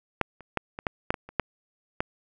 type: clicks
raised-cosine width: 0.5 ms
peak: -7 / -30 / -10 / -20 / -11 / -7 / -17 / -27 / -7 / -10 dBFS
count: 10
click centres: 0.213 / 0.407 / 0.573 / 0.789 / 0.868 / 1.105 / 1.142 / 1.29 / 1.397 / 2.005 s
effects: none